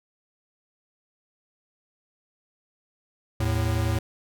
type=tone pair together; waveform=square; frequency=80.1 / 110.1 Hz; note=E2 / A2; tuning=-49 / +2 cents; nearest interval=tritone; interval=551 cents; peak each=-27 / -25 dBFS; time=3.4-3.99 s; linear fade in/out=5 ms; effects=none